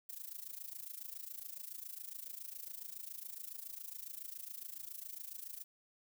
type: noise with amplitude modulation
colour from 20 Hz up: violet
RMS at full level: -44 dBFS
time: 0.09-5.64 s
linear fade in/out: 5 ms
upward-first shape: sine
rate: 27.2 Hz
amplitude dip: 85%
effects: none